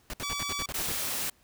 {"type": "noise bursts", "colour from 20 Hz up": "pink", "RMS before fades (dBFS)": -36, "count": 9, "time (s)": [0.1, 0.919], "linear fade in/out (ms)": 0, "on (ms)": 35, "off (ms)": 63}
{"type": "tone", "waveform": "10% pulse", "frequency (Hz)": 1147, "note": "D6", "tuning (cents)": -41, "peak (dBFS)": -23, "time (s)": [0.23, 0.66], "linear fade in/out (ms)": 5}
{"type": "noise", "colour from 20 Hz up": "white", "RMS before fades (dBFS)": -32, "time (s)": [0.74, 1.3], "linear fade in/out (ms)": 5}
{"effects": ["pink hiss -64 dBFS RMS until 1.43 s"]}